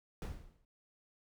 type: noise with exponential decay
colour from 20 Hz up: brown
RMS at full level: -35 dBFS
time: 0.22-0.65 s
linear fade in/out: 1 ms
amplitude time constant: 93 ms
effects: none